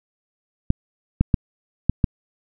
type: clicks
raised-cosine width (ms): 5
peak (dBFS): -3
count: 5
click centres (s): 0.704 / 1.21 / 1.342 / 1.896 / 2.042
effects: none